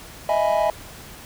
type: chord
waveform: triangle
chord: E major seventh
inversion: third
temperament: equal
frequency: 622.3 / 659.3 / 830.6 / 987.8 Hz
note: D#5 / E5 / G#5 / B5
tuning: 0 / 0 / 0 / 0 cents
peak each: -20 / -20 / -21 / -26 dBFS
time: 0.29-0.7 s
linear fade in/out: 2 ms
effects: pink hiss -41 dBFS RMS until 1.25 s